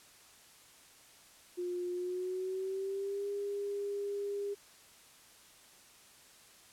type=tone with pitch glide; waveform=sine; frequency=356 to 404.2 Hz; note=F4 to G#4; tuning=+33 to -47 cents; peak=-34 dBFS; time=1.57-4.55 s; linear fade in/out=20 ms; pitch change=+220 cents; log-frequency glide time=1.92-3.28 s; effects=white hiss -59 dBFS RMS until 6.72 s + low-pass 11000 Hz 12 dB/octave